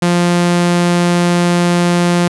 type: tone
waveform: sawtooth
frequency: 174.61 Hz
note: F3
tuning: in tune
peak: -6 dBFS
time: 0.02-2.28 s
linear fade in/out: 5 ms
effects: resampled to 24000 Hz